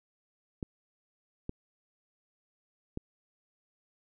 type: clicks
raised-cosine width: 3 ms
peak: -22 dBFS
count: 3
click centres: 0.628 / 1.494 / 2.974 s
effects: none